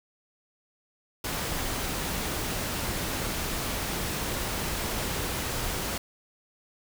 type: noise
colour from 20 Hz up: pink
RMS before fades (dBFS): -31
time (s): 1.24-5.98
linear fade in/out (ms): 5
effects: none

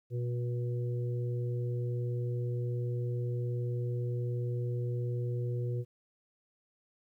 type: harmonic tone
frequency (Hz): 121.3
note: B2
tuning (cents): -31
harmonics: 1 / 3 / 4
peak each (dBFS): -31 / -41 / -43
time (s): 0.1-5.85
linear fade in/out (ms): 50
effects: 12-bit

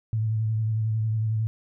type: tone with vibrato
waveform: sine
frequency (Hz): 110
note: A2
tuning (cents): 0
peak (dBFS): -22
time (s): 0.13-1.47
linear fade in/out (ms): 0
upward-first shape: sine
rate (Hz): 11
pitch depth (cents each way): 33
effects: none

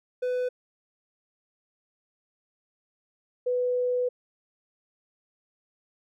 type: tone pair in turn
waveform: triangle / sine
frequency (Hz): 499.7 / 496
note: B4 / B4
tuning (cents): +20 / +7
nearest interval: unison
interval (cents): 13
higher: first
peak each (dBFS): -23 / -23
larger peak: neither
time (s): 0.22-0.49 / 3.46-4.09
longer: second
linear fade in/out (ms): 10
effects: none

